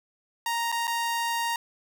sawtooth tone with dropouts, 932.3 Hz, A#5, in tune, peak -22 dBFS, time 0.46-1.56 s, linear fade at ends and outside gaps 2 ms, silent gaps 0.718-0.724 / 0.871-0.877 s, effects none

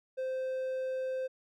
triangle tone, 520 Hz, C5, 11 cents flat, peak -30 dBFS, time 0.17-1.28 s, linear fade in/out 20 ms, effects none

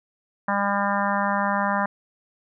harmonic tone, 200.7 Hz, G3, 41 cents sharp, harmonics 1 / 3 / 4 / 5 / 6 / 7 / 8 / 9, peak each -27 / -29 / -28 / -26 / -30 / -32 / -31 / -32 dBFS, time 0.48-1.86 s, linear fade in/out 5 ms, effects none

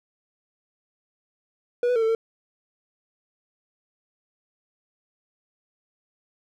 triangle tone with pitch steps, 485.2 / 495.2 / 453.2 / 445 / 452.3 Hz, B4 / B4 / A#4 / A4 / A4, -31 / +5 / -49 / +20 / +48 cents, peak -17 dBFS, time 1.83-2.15 s, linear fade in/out 2 ms, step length 64 ms, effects none

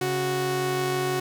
sawtooth tone pair together, 138.49 / 369.5 Hz, C#3 / F#4, -1 / -2 cents, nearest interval octave + perfect fourth, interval 1699 cents, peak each -26 / -21 dBFS, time 0.01-1.2 s, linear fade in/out 5 ms, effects none

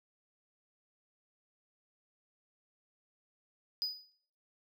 triangle tone with exponential decay, 4963 Hz, D#8, 5 cents flat, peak -28 dBFS, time 3.82-4.12 s, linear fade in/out 0 ms, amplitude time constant 65 ms, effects noise-tail reverb RT60 0.6 s tail -20 dB re dry

